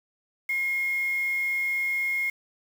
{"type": "tone with quantisation", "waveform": "sine", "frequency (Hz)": 2148, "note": "C7", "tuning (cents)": 45, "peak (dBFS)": -24, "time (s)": [0.49, 2.3], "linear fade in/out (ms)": 5, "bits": 7, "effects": []}